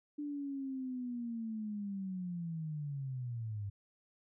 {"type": "linear sweep", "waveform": "sine", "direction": "down", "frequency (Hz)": [296, 98.3], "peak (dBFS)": -37, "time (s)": [0.18, 3.7], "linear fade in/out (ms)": 10, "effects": []}